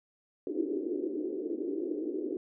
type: band-pass noise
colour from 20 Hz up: white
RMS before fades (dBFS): -34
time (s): 0.47-2.37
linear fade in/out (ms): 2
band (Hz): 300 to 400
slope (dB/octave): 48
effects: none